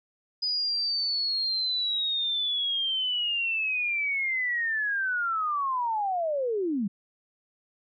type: linear sweep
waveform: sine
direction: down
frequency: 4978 to 184.2 Hz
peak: -25 dBFS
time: 0.42-6.88 s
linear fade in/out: 10 ms
effects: none